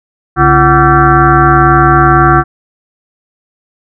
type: tone with frequency modulation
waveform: sine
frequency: 746 Hz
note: F#5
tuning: 14 cents sharp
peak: -3 dBFS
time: 0.36-2.44 s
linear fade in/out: 50 ms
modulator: 202 Hz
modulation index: 3.8
effects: none